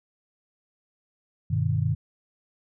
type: chord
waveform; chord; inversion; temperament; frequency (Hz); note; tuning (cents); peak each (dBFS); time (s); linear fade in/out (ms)
sine; G augmented; none; just; 98 / 122.5 / 153.12; G2 / B2 / D#3; 0 / -14 / -27; -26; 1.5-1.95; 10
effects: none